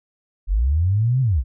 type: linear two-way sweep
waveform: sine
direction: up then down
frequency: 41.2 to 134.5 to 51.5 Hz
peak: -15 dBFS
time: 0.47-1.44 s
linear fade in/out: 50 ms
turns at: 1.21 s
effects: none